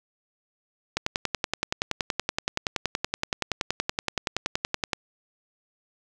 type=click train; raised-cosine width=0.2 ms; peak=-7 dBFS; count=43; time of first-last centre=0.97-4.932 s; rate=10.6 Hz; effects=none